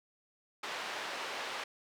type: band-pass noise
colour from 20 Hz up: pink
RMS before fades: -40 dBFS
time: 0.63-1.64 s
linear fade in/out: 5 ms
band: 650 to 3900 Hz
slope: 12 dB/octave
effects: none